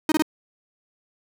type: tone bursts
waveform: 45% pulse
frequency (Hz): 311.2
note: D#4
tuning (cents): 0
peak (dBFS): -17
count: 3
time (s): 0.09-0.223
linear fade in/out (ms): 2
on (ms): 29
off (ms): 23
effects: none